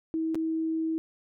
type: tone with dropouts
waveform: sine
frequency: 321.9 Hz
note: E4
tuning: 41 cents flat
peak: -26 dBFS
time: 0.14-0.98 s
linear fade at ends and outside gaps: 0 ms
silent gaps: 0.346-0.354 s
effects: none